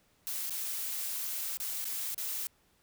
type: noise with dropouts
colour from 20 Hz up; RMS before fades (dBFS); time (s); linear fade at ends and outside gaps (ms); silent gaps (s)
blue; -36; 0.27-2.47; 0; 0.496-0.506 / 1.571-1.601 / 1.844-1.853 / 2.145-2.179
effects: pink hiss -69 dBFS RMS until 2.82 s